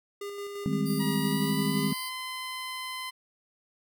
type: tone with tremolo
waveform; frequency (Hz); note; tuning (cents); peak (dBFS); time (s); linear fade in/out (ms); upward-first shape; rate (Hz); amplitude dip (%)
square; 404.3; G#4; -46; -35; 0.21-1.92; 5; square; 5.8; 30
type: chord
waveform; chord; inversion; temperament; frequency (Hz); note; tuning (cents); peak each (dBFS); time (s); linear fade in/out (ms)
sine; Ab major seventh; second; equal; 155.56 / 196 / 207.7 / 261.6; Eb3 / G3 / Ab3 / C4; 0 / 0 / 0 / 0; -31; 0.66-1.93; 0
type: tone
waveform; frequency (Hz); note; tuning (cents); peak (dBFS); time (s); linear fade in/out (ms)
10% pulse; 4699; D8; 0; -31; 0.85-2.1; 20
type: tone with pitch glide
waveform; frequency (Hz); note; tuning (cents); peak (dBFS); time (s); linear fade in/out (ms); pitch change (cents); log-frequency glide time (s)
15% pulse; 958 to 1026.8; A#5 to C6; +47 to -33; -28; 0.99-3.11; 20; +120; 1.22-1.98
effects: none